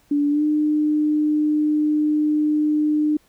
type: tone with pitch glide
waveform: sine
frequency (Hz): 289.6 to 302.1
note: D4 to D4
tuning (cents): -24 to +49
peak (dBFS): -16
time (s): 0.11-3.17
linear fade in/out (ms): 5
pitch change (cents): +73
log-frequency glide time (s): 0.3-0.43
effects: pink hiss -59 dBFS RMS until 3.28 s